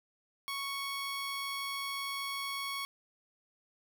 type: tone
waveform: 15% pulse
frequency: 1108.7 Hz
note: C#6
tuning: in tune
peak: -29 dBFS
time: 0.48-2.85 s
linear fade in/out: 0 ms
effects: none